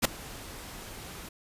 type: noise with ADSR envelope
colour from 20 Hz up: pink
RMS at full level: -19 dBFS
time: 0.02-1.29 s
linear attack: 30 ms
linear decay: 6 ms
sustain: -24 dB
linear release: 7 ms
effects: resampled to 32000 Hz